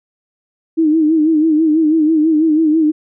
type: tone with vibrato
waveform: sine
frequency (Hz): 313.6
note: D#4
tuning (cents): +14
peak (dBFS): -9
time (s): 0.77-2.92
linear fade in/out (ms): 20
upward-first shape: sine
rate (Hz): 6.1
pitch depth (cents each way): 74
effects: none